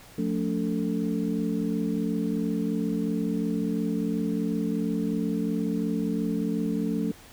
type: tone cluster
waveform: sine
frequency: 177.7 / 220.6 / 286 / 444.8 Hz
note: F3 / A3 / D4 / A4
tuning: +30 / +5 / -46 / +19 cents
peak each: -30 / -28 / -30 / -35 dBFS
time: 0.18-7.12 s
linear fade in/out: 5 ms
effects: pink hiss -50 dBFS RMS until 7.32 s